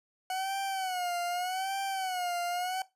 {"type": "tone with vibrato", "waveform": "40% pulse", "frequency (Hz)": 740, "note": "F#5", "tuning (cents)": 0, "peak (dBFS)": -30, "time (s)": [0.3, 2.82], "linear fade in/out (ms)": 2, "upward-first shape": "sine", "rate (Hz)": 0.83, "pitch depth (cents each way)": 100, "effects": ["noise-tail reverb RT60 0.2 s tail -17 dB re dry", "resampled to 32000 Hz"]}